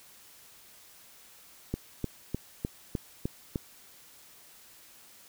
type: click train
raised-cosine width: 3 ms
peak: -17 dBFS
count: 7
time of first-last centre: 1.74-3.558 s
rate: 3.3 Hz
effects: white hiss -55 dBFS RMS until 5.28 s